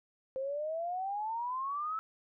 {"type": "exponential sweep", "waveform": "sine", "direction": "up", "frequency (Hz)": [520, 1318.5], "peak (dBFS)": -33, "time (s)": [0.36, 1.99], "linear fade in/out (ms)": 0, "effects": []}